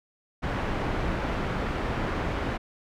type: low-pass noise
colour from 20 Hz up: pink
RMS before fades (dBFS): -29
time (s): 0.42-2.58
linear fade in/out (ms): 20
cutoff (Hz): 1900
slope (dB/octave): 12
effects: none